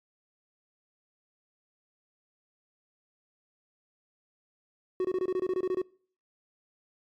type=tone bursts; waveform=triangle; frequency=370 Hz; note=F#4; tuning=in tune; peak=-23 dBFS; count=12; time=5-5.817 s; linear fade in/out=2 ms; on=47 ms; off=23 ms; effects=noise-tail reverb RT60 0.5 s tail -25 dB re dry + MP3 96 kbps